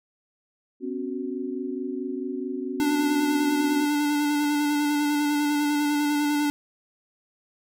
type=chord; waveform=sine; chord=B suspended second; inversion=none; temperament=equal with one note detuned; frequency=252.6 / 277.2 / 370 Hz; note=B3 / C#4 / F#4; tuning=+39 / 0 / 0 cents; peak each=-32 dBFS; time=0.8-3.88 s; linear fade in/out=50 ms
type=tone with vibrato; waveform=square; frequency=293.9 Hz; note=D4; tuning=1 cent sharp; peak=-22 dBFS; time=2.8-6.5 s; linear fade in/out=0 ms; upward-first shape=square; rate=10 Hz; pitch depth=16 cents each way
type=click; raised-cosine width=0.5 ms; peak=-29 dBFS; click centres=4.441 s
effects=none